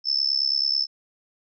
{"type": "tone with amplitude modulation", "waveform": "sine", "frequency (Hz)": 5274, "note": "E8", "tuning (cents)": 0, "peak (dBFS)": -16, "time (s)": [0.04, 0.87], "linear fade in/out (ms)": 50, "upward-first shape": "sine", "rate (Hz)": 69.2, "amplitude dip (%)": 95, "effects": []}